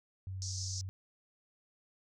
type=tone; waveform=sine; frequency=94.7 Hz; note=F#2; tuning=41 cents sharp; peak=-38 dBFS; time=0.27-0.89 s; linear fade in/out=0 ms
type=band-pass noise; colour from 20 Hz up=white; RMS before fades=-42 dBFS; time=0.42-0.81 s; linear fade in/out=0 ms; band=4900 to 6500 Hz; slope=48 dB/octave
effects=none